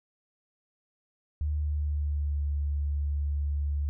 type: tone with pitch glide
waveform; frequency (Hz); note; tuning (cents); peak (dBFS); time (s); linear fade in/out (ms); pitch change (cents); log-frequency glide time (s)
sine; 74.9 to 72.31; D2 to D2; +35 to -26; -26; 1.41-3.89; 0; -61; 1.52-2.44
effects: none